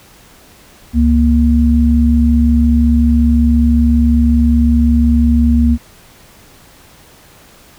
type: tone pair together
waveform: sine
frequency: 70.1 / 235.8 Hz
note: C#2 / A#3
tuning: +20 / +20 cents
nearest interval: octave + major sixth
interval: 2100 cents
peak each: -10 dBFS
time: 0.93-5.78 s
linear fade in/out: 50 ms
effects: pink hiss -43 dBFS RMS until 7.78 s